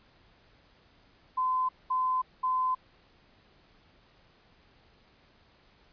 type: tone bursts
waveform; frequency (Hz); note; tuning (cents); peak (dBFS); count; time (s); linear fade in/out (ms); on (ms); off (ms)
sine; 1024; C6; -38; -25; 3; 1.37-2.75; 10; 320; 210
effects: pink hiss -62 dBFS RMS until 5.92 s + resampled to 11025 Hz